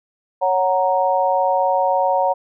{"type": "chord", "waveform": "sine", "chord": "F# major", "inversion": "second", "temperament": "equal", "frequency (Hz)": [554.4, 740, 932.3], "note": ["C#5", "F#5", "A#5"], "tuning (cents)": [0, 0, 0], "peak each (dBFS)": -19, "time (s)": [0.41, 2.34], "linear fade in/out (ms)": 20, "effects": []}